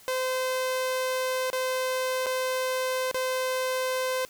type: tone with dropouts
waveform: sawtooth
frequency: 515 Hz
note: C5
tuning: 28 cents flat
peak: -22 dBFS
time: 0.08-4.25 s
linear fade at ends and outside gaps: 0 ms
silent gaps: 1.501-1.53 / 2.261-2.266 / 3.113-3.145 s
effects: white hiss -53 dBFS RMS until 4.29 s